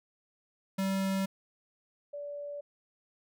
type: tone pair in turn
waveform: square / sine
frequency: 193 / 578.3 Hz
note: G3 / D5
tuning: -27 / -27 cents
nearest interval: octave + perfect fifth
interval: 1900 cents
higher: second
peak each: -29 / -37 dBFS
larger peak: first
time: 0.78-1.26 / 2.13-2.61 s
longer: neither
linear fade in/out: 10 ms
effects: none